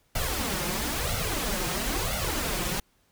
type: noise with flanger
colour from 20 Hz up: pink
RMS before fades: -29 dBFS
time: 0.15-2.8 s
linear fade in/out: 5 ms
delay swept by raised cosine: 1.4 to 5.7 ms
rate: 1 Hz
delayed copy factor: +0.8
effects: pink hiss -67 dBFS RMS until 3.11 s